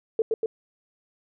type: tone with echo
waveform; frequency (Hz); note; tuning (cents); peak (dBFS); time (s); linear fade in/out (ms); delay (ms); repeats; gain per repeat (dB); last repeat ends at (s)
sine; 445.3; A4; +21; -18; 0.19-0.22; 2; 120; 2; -2; 0.46
effects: none